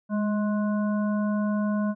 harmonic tone with a mistuned harmonic, 210.9 Hz, G#3, 27 cents sharp, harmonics 1 / 3 / 5 / 7, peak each -23 / -33 / -37 / -40 dBFS, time 0.09-1.95 s, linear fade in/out 50 ms, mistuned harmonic 1, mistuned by -30 cents, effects none

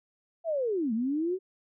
sine linear two-way sweep, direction down then up, 686 to 213 to 386 Hz, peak -26 dBFS, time 0.44-1.39 s, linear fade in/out 50 ms, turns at 0.93 s, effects none

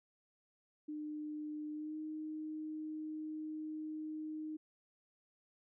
sine tone with pitch glide, 302.2 to 309.8 Hz, D4 to D#4, +50 to -7 cents, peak -40 dBFS, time 0.88-4.57 s, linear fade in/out 10 ms, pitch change +43 cents, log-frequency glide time 1.73-1.97 s, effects none

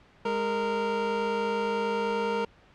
25% pulse tone pair together, 206.4 / 463.3 Hz, G#3 / A#4, -10 / -11 cents, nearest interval octave + major second, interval 1399 cents, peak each -29 / -23 dBFS, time 0.25-2.45 s, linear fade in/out 5 ms, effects pink hiss -57 dBFS RMS until 2.74 s + low-pass 3000 Hz 12 dB/octave

